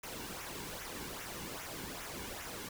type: noise with flanger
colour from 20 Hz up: pink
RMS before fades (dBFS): -44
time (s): 0.03-2.69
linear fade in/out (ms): 5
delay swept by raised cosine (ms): 0.22 to 1.62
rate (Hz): 2.5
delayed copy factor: -0.6
effects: none